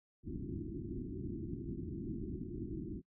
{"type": "low-pass noise", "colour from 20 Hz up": "white", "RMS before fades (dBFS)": -42, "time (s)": [0.23, 3.02], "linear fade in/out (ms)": 50, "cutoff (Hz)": 370, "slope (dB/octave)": 96, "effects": ["noise-tail reverb RT60 0.1 s tail -24 dB re dry"]}